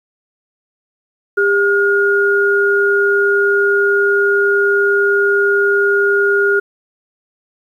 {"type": "tone pair together", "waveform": "sine", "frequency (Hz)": [401.2, 1429.7], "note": ["G4", "F6"], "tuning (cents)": [40, 40], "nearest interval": "octave + minor seventh", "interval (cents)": 2200, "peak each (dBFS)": -13, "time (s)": [1.37, 6.6], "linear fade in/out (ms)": 10, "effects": ["8-bit"]}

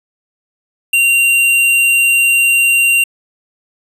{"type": "tone", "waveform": "square", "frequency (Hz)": 2765, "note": "F7", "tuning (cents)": -18, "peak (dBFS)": -9, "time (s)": [0.93, 3.04], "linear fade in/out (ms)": 5, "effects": ["resampled to 32000 Hz", "8-bit"]}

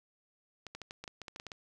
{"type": "clicks", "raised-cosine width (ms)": 0.2, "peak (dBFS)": -26, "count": 12, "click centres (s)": [0.667, 0.75, 0.817, 0.909, 1.04, 1.078, 1.217, 1.282, 1.361, 1.399, 1.467, 1.518], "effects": []}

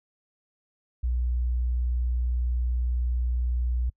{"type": "tone", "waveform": "sine", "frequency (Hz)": 60.9, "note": "B1", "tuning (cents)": -24, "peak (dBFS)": -23, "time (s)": [1.03, 3.9], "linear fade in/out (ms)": 10, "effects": ["noise-tail reverb RT60 0.1 s tail -26 dB re dry"]}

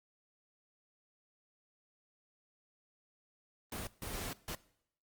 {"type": "noise bursts at uneven times", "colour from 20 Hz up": "pink", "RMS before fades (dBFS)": -41, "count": 3, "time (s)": [[3.72, 3.87], [4.02, 4.33], [4.48, 4.55]], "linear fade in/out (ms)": 2, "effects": ["noise-tail reverb RT60 0.7 s tail -20 dB re dry", "Opus 24 kbps"]}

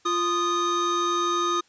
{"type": "tone pair together", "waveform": "square", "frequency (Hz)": [348.2, 1239], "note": ["F4", "D#6"], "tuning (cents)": [-5, -8], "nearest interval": "octave + minor seventh", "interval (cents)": 2197, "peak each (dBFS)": [-28, -24], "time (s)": [0.05, 1.61], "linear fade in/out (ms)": 10, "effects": ["white hiss -61 dBFS RMS until 1.68 s", "resampled to 16000 Hz"]}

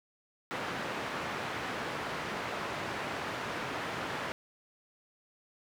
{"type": "band-pass noise", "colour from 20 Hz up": "white", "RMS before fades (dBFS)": -37, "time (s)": [0.51, 4.32], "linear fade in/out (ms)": 0, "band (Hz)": [100, 1700], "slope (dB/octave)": 12, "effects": []}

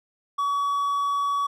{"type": "tone", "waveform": "triangle", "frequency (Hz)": 1133, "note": "C#6", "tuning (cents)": 37, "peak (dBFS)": -20, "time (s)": [0.38, 1.47], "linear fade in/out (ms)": 10, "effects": []}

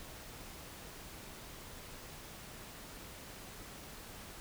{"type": "silence", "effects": ["pink hiss -50 dBFS RMS until 4.4 s"]}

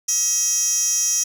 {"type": "tone with high-pass filter", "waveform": "15% pulse", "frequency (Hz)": 640, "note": "D#5", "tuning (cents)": 49, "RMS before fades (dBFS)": -20, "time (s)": [0.08, 1.24], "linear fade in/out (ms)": 10, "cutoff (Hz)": 6000, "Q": 5.9, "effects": []}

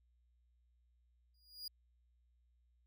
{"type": "tone with exponential growth", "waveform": "45% pulse", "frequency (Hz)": 4870, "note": "D#8", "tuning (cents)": -38, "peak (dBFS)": -40, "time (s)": [1.34, 1.68], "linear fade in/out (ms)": 5, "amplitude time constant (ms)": 73, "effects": ["added 60 Hz sine -70 dBFS peak until 2.86 s"]}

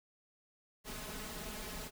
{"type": "noise with comb filter", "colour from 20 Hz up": "pink", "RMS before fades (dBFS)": -44, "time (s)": [0.84, 1.91], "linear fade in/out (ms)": 50, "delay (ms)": 4.7, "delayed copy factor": 0.9, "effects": []}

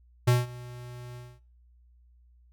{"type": "tone with ADSR envelope", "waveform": "square", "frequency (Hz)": 122.7, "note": "B2", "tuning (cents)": -11, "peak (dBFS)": -18, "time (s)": [0.27, 1.4], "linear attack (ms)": 11, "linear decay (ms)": 180, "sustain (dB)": -23, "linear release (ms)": 240, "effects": ["noise-tail reverb RT60 0.5 s tail -22 dB re dry", "added 60 Hz sine -56 dBFS peak until 2.52 s"]}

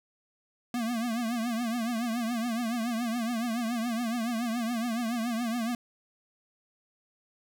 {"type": "tone with vibrato", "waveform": "square", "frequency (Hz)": 233.1, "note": "A#3", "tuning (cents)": 0, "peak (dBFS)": -29, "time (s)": [0.74, 5.75], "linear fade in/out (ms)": 2, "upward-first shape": "triangle", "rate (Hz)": 7.1, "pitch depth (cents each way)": 120, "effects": []}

